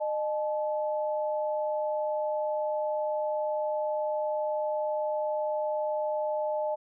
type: tone pair together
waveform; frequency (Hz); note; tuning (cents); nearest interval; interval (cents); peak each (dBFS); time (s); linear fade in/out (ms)
sine; 610 / 862.1; D#5 / A5; -34 / -36; tritone; 598; -28 / -33; 0-6.76; 20
effects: none